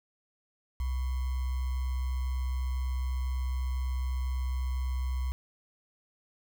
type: tone with sample-and-hold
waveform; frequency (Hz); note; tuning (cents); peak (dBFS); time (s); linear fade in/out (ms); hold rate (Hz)
sine; 64; C2; -38; -28; 0.8-5.32; 0; 1050
effects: none